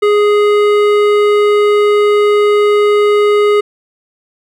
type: tone with hard clipping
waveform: sine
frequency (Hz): 415.3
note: G#4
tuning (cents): 0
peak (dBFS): -9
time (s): 0.02-3.61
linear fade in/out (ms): 10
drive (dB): 13
effects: none